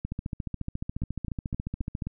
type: two click trains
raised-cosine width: 5 ms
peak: -20 / -19 dBFS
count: 5 / 29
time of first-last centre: 1.02-2.07 / 0.05-2.022 s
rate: 3.81 / 14.2 Hz
effects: none